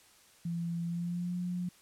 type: tone with pitch glide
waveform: sine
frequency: 169.6 to 178.24 Hz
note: E3 to F3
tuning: +50 to +36 cents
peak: -32 dBFS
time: 0.45-1.69 s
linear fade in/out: 5 ms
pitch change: +86 cents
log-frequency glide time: 0.84-1.36 s
effects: white hiss -61 dBFS RMS until 1.81 s + low-pass 11000 Hz 12 dB/octave